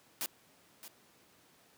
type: noise with echo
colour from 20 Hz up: white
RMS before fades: -36 dBFS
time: 0.21-0.26 s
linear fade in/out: 0 ms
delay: 620 ms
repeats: 1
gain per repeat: -13 dB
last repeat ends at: 0.88 s
effects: pink hiss -64 dBFS RMS until 1.77 s + high-pass 150 Hz 12 dB/octave